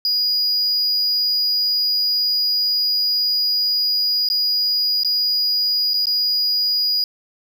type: tone with dropouts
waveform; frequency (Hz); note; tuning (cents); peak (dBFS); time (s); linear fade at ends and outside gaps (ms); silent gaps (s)
triangle; 4899; D#8; -28; -15; 0.05-7.04; 1; 4.288-4.3 / 5.034-5.047 / 5.935-5.941 / 6.056-6.069
effects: none